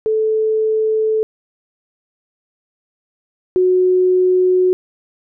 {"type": "tone pair in turn", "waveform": "sine", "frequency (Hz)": [436.8, 367.2], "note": ["A4", "F#4"], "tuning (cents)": [-13, -13], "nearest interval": "minor third", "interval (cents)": 300, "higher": "first", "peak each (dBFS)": [-13, -10], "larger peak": "second", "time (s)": [[0.06, 1.23], [3.56, 4.73]], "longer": "neither", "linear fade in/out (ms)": 0, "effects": []}